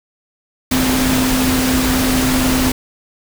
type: tone in noise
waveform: sine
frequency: 257.8 Hz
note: C4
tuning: 26 cents flat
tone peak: -15 dBFS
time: 0.71-2.72 s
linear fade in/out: 5 ms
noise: pink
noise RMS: -18 dBFS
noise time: 0.71-2.72 s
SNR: 0 dB
effects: none